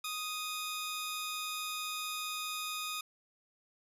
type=tone pair together; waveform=15% pulse; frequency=1244.5 / 3549 Hz; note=D#6 / A7; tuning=0 / +14 cents; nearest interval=octave + tritone; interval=1814 cents; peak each=-31 / -36 dBFS; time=0.04-3.01 s; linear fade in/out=5 ms; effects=resampled to 32000 Hz